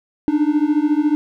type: beating tone pair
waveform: triangle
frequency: 292.5 / 306.5 Hz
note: D4 / D#4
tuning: -7 / -26 cents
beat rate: 14 Hz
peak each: -15 dBFS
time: 0.28-1.15 s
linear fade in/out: 0 ms
effects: none